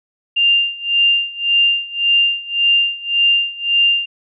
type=tone with tremolo; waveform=sine; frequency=2794 Hz; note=F7; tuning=in tune; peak=-9 dBFS; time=0.36-4.06 s; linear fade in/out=10 ms; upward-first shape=sine; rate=1.8 Hz; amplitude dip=90%; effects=none